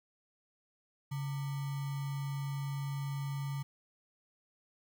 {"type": "tone with sample-and-hold", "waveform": "sine", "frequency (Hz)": 139.6, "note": "C#3", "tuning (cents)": 13, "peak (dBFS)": -34, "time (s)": [1.11, 3.63], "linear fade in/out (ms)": 10, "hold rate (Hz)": 1050, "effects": []}